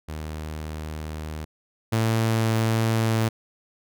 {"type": "tone pair in turn", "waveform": "sawtooth", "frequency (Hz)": [77.5, 112.31], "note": ["D#2", "A2"], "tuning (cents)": [-6, 36], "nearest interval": "tritone", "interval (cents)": 642, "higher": "second", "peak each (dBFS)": [-27, -16], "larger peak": "second", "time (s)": [[0.08, 1.45], [1.92, 3.29]], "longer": "neither", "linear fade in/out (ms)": 10, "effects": []}